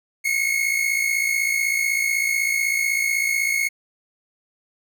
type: tone pair together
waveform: 45% pulse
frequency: 2163 / 2219 Hz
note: C#7 / C#7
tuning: -43 / +1 cents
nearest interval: unison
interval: 44 cents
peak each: -21 / -24 dBFS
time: 0.24-3.69 s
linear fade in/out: 20 ms
effects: none